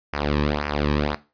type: tone with flanger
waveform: sawtooth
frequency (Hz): 73.42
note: D2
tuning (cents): 0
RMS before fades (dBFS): -23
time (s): 0.13-1.15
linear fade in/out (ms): 5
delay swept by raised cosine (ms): 0.25 to 1.45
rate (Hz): 1.9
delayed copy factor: -0.85
effects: noise-tail reverb RT60 0.3 s tail -18 dB re dry + resampled to 11025 Hz